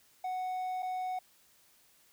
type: tone with dropouts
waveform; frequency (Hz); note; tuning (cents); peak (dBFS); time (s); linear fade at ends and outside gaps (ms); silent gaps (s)
triangle; 740; F#5; 0; -31; 0.24-1.19; 5; 0.824-0.828
effects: white hiss -65 dBFS RMS until 2.12 s